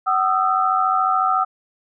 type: tone cluster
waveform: sine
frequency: 753 / 1232 / 1326 Hz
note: F#5 / D#6 / E6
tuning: +30 / -17 / +10 cents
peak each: -20 dBFS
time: 0.06-1.45 s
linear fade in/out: 20 ms
effects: none